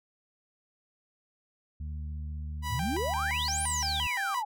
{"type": "harmonic tone", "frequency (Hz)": 75.4, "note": "D2", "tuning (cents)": 46, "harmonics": [1, 2, 3], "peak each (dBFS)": [-34, -45, -51], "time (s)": [1.8, 4.07], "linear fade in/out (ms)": 5}
{"type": "tone with vibrato", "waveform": "sawtooth", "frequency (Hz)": 880, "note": "A5", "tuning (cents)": 0, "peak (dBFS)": -29, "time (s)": [2.62, 4.43], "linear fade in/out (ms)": 50, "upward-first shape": "square", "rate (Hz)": 2.9, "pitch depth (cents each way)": 190}
{"type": "exponential two-way sweep", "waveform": "sine", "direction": "up then down", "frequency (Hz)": [92.9, 10140, 804], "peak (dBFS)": -30, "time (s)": [2.7, 4.45], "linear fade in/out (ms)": 10, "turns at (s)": 3.63}
{"effects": []}